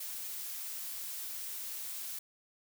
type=noise; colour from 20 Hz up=blue; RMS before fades=-41 dBFS; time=0-2.19 s; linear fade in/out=5 ms; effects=none